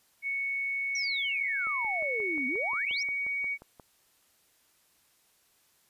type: tone with pitch glide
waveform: sine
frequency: 2217 to 2245 Hz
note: C#7 to C#7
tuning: 0 to +21 cents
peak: -29 dBFS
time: 0.22-3.58 s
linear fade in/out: 50 ms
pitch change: +21 cents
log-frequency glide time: 2.19-2.6 s
type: exponential two-way sweep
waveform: sine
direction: down then up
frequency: 5920 to 244.2 to 5920 Hz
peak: -33 dBFS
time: 0.95-3.03 s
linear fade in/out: 5 ms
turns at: 2.47 s
type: click train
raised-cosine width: 1 ms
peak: -34 dBFS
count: 13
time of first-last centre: 1.67-3.798 s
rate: 5.64 Hz
effects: white hiss -67 dBFS RMS until 5.89 s + resampled to 32000 Hz